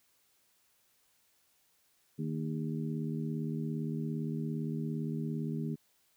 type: harmonic tone with a mistuned harmonic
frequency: 77.5 Hz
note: D#2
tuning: 6 cents flat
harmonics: 2 / 3 / 4 / 5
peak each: -35 / -37 / -43 / -45 dBFS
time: 2.18-5.76 s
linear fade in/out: 20 ms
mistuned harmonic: 5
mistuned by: +76 cents
effects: white hiss -71 dBFS RMS until 6.16 s